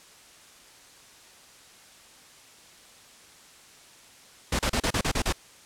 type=noise bursts; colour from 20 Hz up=pink; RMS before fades=-25 dBFS; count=8; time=4.52-5.326 s; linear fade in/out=5 ms; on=71 ms; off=34 ms; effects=white hiss -52 dBFS RMS until 5.65 s + low-pass 9000 Hz 12 dB/octave